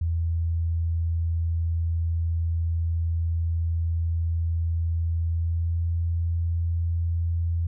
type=tone with pitch glide; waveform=sine; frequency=83.1 to 84.21 Hz; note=E2 to E2; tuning=+15 to +37 cents; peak=-22 dBFS; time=0.01-7.67 s; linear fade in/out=5 ms; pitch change=+22 cents; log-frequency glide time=5.31-5.83 s; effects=none